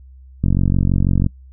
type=click train; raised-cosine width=5 ms; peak=-4 dBFS; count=39; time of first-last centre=0.44-1.264 s; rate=46.1 Hz; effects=noise-tail reverb RT60 0.1 s tail -24 dB re dry + added 65 Hz sine -39 dBFS peak until 1.52 s